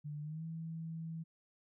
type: tone with pitch glide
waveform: sine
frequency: 148.5 to 162.88 Hz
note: D3 to E3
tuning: +20 to -20 cents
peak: -40 dBFS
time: 0.04-1.24 s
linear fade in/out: 20 ms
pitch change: +160 cents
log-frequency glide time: 0.21-0.44 s
effects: none